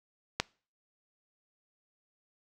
click, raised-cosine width 0.2 ms, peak -9 dBFS, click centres 0.4 s, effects noise-tail reverb RT60 0.4 s tail -24 dB re dry

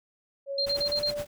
sine tone with pitch glide, 554.4 to 585 Hz, C#5 to D5, 0 to -7 cents, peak -30 dBFS, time 0.46-1.26 s, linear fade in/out 50 ms, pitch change +93 cents, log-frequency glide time 0.61-0.97 s
sine tone bursts, 4186 Hz, C8, in tune, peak -25 dBFS, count 5, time 0.58-1.105 s, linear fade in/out 5 ms, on 77 ms, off 35 ms
pink noise with tremolo, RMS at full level -38 dBFS, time 0.66-1.27 s, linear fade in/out 10 ms, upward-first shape triangle, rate 9.7 Hz, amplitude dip 95%
effects none

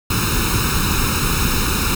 pink noise with comb filter, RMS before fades -18 dBFS, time 0.1-1.95 s, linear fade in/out 5 ms, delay 0.76 ms, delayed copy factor +0.85, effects none

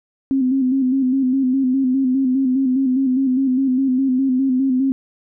sine tone with vibrato, 262 Hz, C4, 2 cents sharp, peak -14 dBFS, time 0.31-4.92 s, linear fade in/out 0 ms, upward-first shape square, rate 4.9 Hz, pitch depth 51 cents each way, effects none

